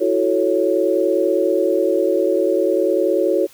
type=chord; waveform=sine; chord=F# minor seventh; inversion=third; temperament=equal; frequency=329.6 / 370 / 440 / 554.4 Hz; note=E4 / F#4 / A4 / C#5; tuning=0 / 0 / 0 / 0 cents; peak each=-21 / -19 / -21 / -19 dBFS; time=0-3.47 s; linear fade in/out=20 ms; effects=white hiss -48 dBFS RMS until 3.53 s